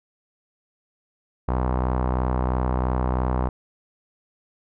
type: tone with low-pass filter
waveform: sawtooth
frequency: 63 Hz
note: B1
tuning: 35 cents sharp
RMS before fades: -23 dBFS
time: 1.48-3.49 s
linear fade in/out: 5 ms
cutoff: 1000 Hz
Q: 2.4
effects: none